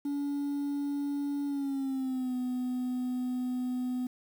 sine tone with pitch glide, 284.9 to 250.9 Hz, C#4 to B3, +48 to +28 cents, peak -27 dBFS, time 0.05-4.07 s, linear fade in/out 5 ms, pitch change -220 cents, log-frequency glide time 1.46-2.35 s, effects tanh soft clip ceiling -29 dBFS + 9-bit

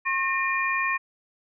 sine tone cluster, 1079 / 1828 / 2414 Hz, C#6 / A#6 / D7, -47 / -34 / +47 cents, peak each -27 dBFS, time 0.05-0.98 s, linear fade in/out 20 ms, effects none

